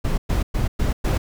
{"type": "noise bursts", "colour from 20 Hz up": "brown", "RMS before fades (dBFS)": -20, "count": 5, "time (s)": [0.04, 1.18], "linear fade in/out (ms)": 10, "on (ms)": 140, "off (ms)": 110, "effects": []}